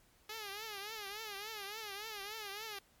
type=tone with vibrato; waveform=5% pulse; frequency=418.8 Hz; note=G#4; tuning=15 cents sharp; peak=-31 dBFS; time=0.29-2.79 s; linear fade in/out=5 ms; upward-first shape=triangle; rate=3.5 Hz; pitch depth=140 cents each way; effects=pink hiss -68 dBFS RMS until 3 s + MP3 96 kbps